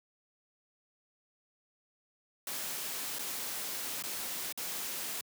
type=noise with dropouts; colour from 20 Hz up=white; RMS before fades=-38 dBFS; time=2.47-5.21 s; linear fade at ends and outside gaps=2 ms; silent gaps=3.187-3.192 / 4.025-4.037 / 4.525-4.575 s; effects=high-pass 150 Hz 12 dB/octave